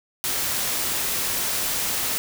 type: noise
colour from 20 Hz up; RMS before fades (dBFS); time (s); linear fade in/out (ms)
white; -25; 0.24-2.18; 0
effects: none